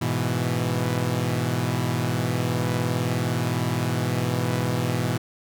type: chord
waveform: sawtooth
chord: E major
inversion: first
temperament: equal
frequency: 103.83 / 123.47 / 164.81 Hz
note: G#2 / B2 / E3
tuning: 0 / 0 / 0 cents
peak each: -25 / -21 / -24 dBFS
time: 0.01-5.18 s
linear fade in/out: 10 ms
effects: none